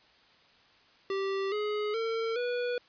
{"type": "tone with pitch steps", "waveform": "square", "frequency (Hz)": [389.7, 420.1, 452.8, 488.2], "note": ["G4", "G#4", "A4", "B4"], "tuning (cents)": [-10, 20, 50, -20], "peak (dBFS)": -30, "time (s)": [1.1, 2.78], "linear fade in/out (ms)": 2, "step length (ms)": 420, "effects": ["white hiss -61 dBFS RMS until 2.88 s", "resampled to 11025 Hz"]}